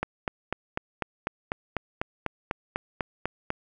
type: click train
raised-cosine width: 0.5 ms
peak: -12 dBFS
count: 15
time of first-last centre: 0.03-3.504 s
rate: 4.03 Hz
effects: none